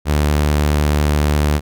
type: tone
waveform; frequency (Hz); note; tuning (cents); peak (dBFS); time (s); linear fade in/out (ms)
sawtooth; 74.2; D2; +18; -9; 0.05-1.61; 50
effects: none